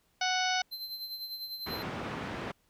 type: harmonic tone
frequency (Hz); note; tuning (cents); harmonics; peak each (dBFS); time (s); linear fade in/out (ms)
740; F#5; 0; 1 / 2 / 3 / 4 / 5 / 6 / 7 / 8; -31 / -34 / -36 / -37 / -38 / -39 / -39 / -40; 0.21-0.62; 5
type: tone with tremolo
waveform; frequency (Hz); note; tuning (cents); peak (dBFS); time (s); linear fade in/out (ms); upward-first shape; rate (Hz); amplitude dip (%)
square; 4100; C8; -36; -36; 0.71-1.83; 20; sine; 10; 55
type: band-pass noise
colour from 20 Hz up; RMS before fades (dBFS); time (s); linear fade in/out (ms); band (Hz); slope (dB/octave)
pink; -38; 1.66-2.52; 10; 110 to 2300; 12
effects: pink hiss -71 dBFS RMS until 2.69 s

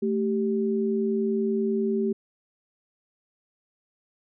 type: tone pair together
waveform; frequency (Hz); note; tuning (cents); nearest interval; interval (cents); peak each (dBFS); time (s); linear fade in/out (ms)
sine; 220 / 389.6; A3 / G4; 0 / -11; minor seventh; 989; -25; 0.02-2.13; 10
effects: none

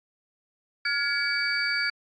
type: tone cluster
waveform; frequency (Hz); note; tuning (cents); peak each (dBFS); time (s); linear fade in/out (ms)
sine; 1416 / 1682 / 2273 / 4603; F6 / G#6 / C#7 / D8; +23 / +22 / +43 / -36; -29; 0.85-1.9; 5
effects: tanh soft clip ceiling -14 dBFS + AAC 48 kbps

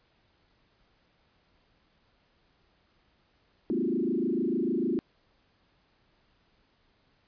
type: tone with frequency modulation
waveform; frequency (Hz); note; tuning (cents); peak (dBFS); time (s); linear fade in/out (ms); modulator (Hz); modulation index
sine; 293; D4; -4; -25; 3.7-4.99; 0; 26.7; 3.1
effects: pink hiss -68 dBFS RMS until 7.27 s + resampled to 11025 Hz

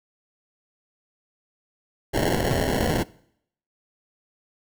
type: noise with sample-and-hold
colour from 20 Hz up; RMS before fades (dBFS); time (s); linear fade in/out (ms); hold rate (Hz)
blue; -23; 2.13-3.04; 20; 1225
effects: noise-tail reverb RT60 0.7 s tail -22 dB re dry

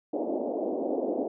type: band-pass noise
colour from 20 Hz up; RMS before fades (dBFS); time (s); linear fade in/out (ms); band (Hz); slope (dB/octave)
pink; -30; 0.13-1.28; 5; 250 to 710; 48
effects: none

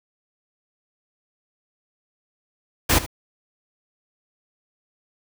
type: noise with echo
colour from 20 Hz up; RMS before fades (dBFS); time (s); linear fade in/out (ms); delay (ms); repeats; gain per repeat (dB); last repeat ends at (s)
pink; -17; 2.89-2.99; 10; 74; 1; -15; 3.064
effects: none

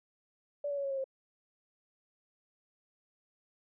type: tone with pitch steps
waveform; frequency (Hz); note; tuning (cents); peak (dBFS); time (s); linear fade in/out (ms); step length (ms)
sine; 578 / 568.7 / 559.6 / 550.6 / 541.8 / 533.1; D5 / C#5 / C#5 / C#5 / C#5 / C5; -28 / +44 / +16 / -12 / -40 / +32; -32; 0.64-1.042; 5; 67
effects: none

